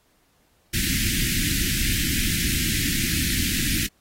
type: band-stop noise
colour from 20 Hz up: pink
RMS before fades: -24 dBFS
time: 0.73-3.87 s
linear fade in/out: 10 ms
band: 320 to 1700 Hz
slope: 48 dB/octave
effects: pink hiss -64 dBFS RMS until 4 s + AAC 48 kbps